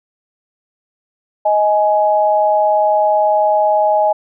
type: tone pair together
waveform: sine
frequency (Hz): 627 / 837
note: D#5 / G#5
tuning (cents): +13 / +13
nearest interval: perfect fourth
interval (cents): 500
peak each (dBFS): -13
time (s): 1.45-4.13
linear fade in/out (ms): 10
effects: none